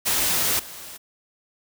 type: noise with level steps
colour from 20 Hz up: white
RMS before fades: -22 / -39 dBFS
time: 0.05-0.98 s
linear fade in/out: 20 ms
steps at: 0.59 s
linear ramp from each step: 5 ms
effects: none